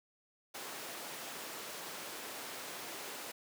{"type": "high-pass noise", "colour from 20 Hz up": "pink", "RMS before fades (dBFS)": -45, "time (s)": [0.54, 3.32], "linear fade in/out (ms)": 10, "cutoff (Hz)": 370, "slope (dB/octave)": 12, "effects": []}